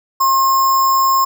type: tone with sample-and-hold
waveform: sine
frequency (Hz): 1069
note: C6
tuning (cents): +37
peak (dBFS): -10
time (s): 0.2-1.25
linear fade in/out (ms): 10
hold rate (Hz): 6300
effects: none